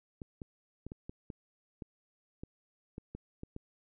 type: clicks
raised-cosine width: 3 ms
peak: -29 dBFS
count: 12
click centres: 0.218 / 0.418 / 0.866 / 0.919 / 1.095 / 1.302 / 1.822 / 2.435 / 2.981 / 3.15 / 3.434 / 3.564 s
effects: none